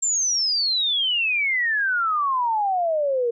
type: exponential sweep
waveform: sine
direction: down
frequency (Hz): 7459 to 461.1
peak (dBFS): -19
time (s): 0.02-3.31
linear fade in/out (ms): 10
effects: none